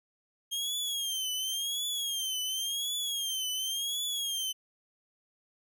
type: tone with vibrato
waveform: sawtooth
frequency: 3214 Hz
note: G7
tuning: 43 cents sharp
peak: -28 dBFS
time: 0.51-4.53 s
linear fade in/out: 20 ms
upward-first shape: triangle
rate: 0.92 Hz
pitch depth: 130 cents each way
effects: none